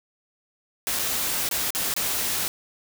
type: noise with dropouts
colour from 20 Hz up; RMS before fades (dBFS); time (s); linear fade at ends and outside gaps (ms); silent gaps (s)
white; -26; 0.87-2.48; 0; 0.99-0.994 / 1.489-1.512 / 1.705-1.749 / 1.939-1.964
effects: none